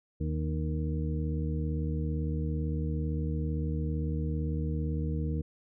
harmonic tone with a mistuned harmonic, 77.78 Hz, D#2, in tune, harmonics 1 / 2 / 3 / 4 / 6, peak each -31 / -33 / -40 / -39 / -42 dBFS, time 0.2-5.42 s, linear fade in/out 10 ms, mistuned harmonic 4, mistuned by -27 cents, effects none

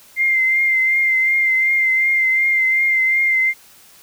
sine tone with vibrato, 2093 Hz, C7, in tune, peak -13 dBFS, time 0.16-3.54 s, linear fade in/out 50 ms, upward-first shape triangle, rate 2.7 Hz, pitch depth 32 cents each way, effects white hiss -47 dBFS RMS until 4.02 s

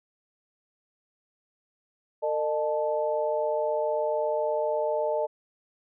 sine tone cluster, 451.9 / 608 / 873 Hz, A4 / D#5 / A5, +46 / -40 / -14 cents, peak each -30 / -26 / -32 dBFS, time 2.22-5.27 s, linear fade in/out 20 ms, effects none

